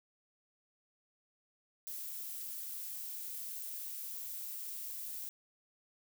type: noise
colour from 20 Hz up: violet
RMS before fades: -43 dBFS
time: 1.87-5.29 s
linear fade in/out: 0 ms
effects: none